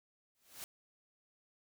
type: noise with exponential growth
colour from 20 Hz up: white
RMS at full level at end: -43 dBFS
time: 0.35-0.64 s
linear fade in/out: 0 ms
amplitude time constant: 62 ms
effects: none